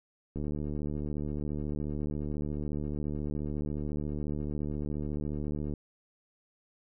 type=click train; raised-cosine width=3 ms; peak=-23 dBFS; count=400; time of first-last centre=0.36-5.737 s; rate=74.2 Hz; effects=none